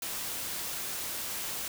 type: noise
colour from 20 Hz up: white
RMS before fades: -36 dBFS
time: 0.02-1.68 s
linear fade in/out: 2 ms
effects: none